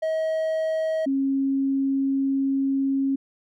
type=tone pair in turn; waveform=triangle / sine; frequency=637 / 271.8 Hz; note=D#5 / C#4; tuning=+41 / -34 cents; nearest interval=octave + minor third; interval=1475 cents; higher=first; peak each=-20 dBFS; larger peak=neither; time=0.02-1.06 / 1.06-3.16 s; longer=second; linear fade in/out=10 ms; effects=none